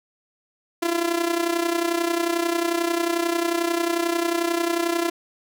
sawtooth tone with amplitude modulation, 340 Hz, F4, 46 cents flat, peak -14 dBFS, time 0.82-5.1 s, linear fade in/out 10 ms, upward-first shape sine, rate 31.2 Hz, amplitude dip 70%, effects none

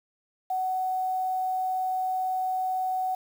sine tone with quantisation, 747 Hz, F#5, 16 cents sharp, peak -25 dBFS, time 0.5-3.15 s, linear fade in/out 5 ms, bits 8, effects none

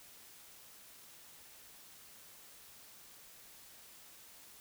silence, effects white hiss -57 dBFS RMS until 4.6 s

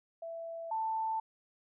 sine tone pair in turn, 664 / 886.3 Hz, E5 / A5, +12 / +12 cents, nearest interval perfect fourth, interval 500 cents, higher second, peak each -39 / -31 dBFS, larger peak second, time 0.22-0.71 / 0.71-1.2 s, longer neither, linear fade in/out 5 ms, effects none

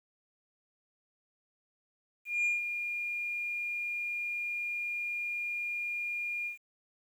sine tone with ADSR envelope, 2416 Hz, D7, 48 cents sharp, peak -23 dBFS, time 2.25-6.58 s, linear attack 200 ms, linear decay 160 ms, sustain -9 dB, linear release 120 ms, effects tanh soft clip ceiling -25 dBFS + 10-bit

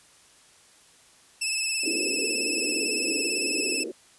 15% pulse tone with vibrato, 2625 Hz, E7, 8 cents flat, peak -18 dBFS, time 1.41-3.84 s, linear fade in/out 10 ms, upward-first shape sine, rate 18 Hz, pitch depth 37 cents each way
pink band-pass noise, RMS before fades -33 dBFS, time 1.83-3.92 s, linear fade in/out 5 ms, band 270 to 480 Hz, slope 48 dB/octave
effects white hiss -56 dBFS RMS until 4.18 s + resampled to 24000 Hz

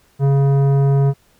sine tone with tanh clipping, 138.59 Hz, C#3, in tune, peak -13 dBFS, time 0.19-1.14 s, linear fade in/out 50 ms, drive 13 dB, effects pink hiss -56 dBFS RMS until 1.39 s

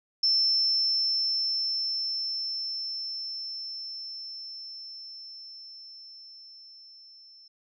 sine tone with level ramp, 5330 Hz, E8, 18 cents sharp, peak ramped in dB -20 to -50 dBFS, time 0.23-7.48 s, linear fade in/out 5 ms, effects none

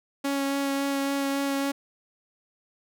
sawtooth tone with vibrato, 277.2 Hz, C#4, in tune, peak -21 dBFS, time 0.24-1.72 s, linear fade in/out 10 ms, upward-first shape sine, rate 3.6 Hz, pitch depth 11 cents each way, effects none

